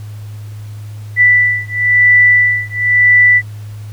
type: beating tone pair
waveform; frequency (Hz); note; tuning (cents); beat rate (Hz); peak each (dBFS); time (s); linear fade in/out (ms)
sine; 1975.5 / 1976.48; B6 / B6; 0 / +1; 0.98; -10; 1.16-3.42; 50
effects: added 105 Hz sine -25 dBFS peak until 3.92 s + pink hiss -44 dBFS RMS until 3.92 s